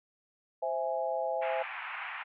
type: chord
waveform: sine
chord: C augmented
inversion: none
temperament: equal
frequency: 523.3 / 659.3 / 830.6 Hz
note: C5 / E5 / G#5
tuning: 0 / 0 / 0 cents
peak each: -34 / -33 / -35 dBFS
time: 0.62-1.63 s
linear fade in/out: 10 ms
type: band-pass noise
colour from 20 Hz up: white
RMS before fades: -40 dBFS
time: 1.41-2.24 s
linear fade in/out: 20 ms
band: 760 to 2600 Hz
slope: 48 dB/octave
effects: none